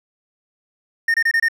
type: tone bursts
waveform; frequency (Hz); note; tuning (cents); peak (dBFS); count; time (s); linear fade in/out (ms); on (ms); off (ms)
triangle; 1832; A#6; -31; -12; 5; 1.08-1.485; 5; 61; 25
effects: none